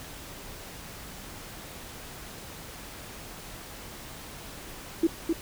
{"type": "tone with echo", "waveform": "sine", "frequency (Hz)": 330.2, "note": "E4", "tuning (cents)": 3, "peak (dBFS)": -18, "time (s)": [5.03, 5.07], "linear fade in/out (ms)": 5, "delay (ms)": 260, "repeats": 1, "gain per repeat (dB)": -4, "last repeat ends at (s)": 5.33, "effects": ["pink hiss -43 dBFS RMS until 5.41 s"]}